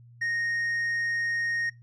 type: tone with tanh clipping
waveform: triangle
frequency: 1860 Hz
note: A#6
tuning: 4 cents flat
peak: -27 dBFS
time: 0.21-1.7 s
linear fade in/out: 10 ms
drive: 8 dB
effects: noise-tail reverb RT60 0.2 s tail -21 dB re dry + added 119 Hz sine -49 dBFS peak until 1.82 s